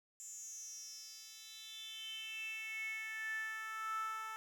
10% pulse tone with high-pass filter sweep, 440 Hz, A4, in tune, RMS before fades -45 dBFS, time 0.2-4.36 s, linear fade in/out 0 ms, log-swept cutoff 7400 to 1100 Hz, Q 8.5, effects none

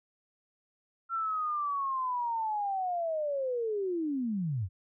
sine linear sweep, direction down, 1363 to 82.8 Hz, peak -29 dBFS, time 1.09-4.69 s, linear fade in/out 50 ms, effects none

